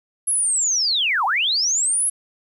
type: linear two-way sweep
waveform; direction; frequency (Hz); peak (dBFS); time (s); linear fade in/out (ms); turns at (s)
sine; down then up; 11000 to 740 to 11000; -17; 0.27-2.1; 10; 1.25
effects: 9-bit